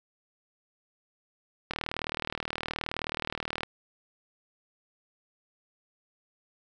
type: click train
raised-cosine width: 0.3 ms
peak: -15 dBFS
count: 76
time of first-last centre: 1.71-3.633 s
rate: 39 Hz
effects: none